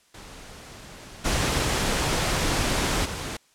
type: noise with level steps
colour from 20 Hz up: pink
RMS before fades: -43 / -24 / -32 dBFS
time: 0.14-3.37 s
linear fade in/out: 5 ms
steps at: 1.24 / 3.04 s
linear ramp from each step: 20 ms
effects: white hiss -61 dBFS RMS until 3.54 s + low-pass 9000 Hz 12 dB/octave